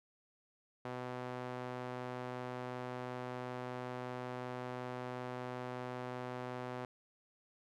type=tone with band-pass filter; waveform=sawtooth; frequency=125.3 Hz; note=B2; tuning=25 cents sharp; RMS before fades=-43 dBFS; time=0.85-6.85 s; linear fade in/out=2 ms; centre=780 Hz; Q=0.7; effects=none